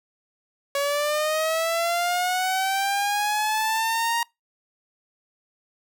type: linear sweep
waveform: sawtooth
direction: up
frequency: 559 to 940 Hz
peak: -18 dBFS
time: 0.75-4.23 s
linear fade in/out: 2 ms
effects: noise-tail reverb RT60 0.2 s tail -25 dB re dry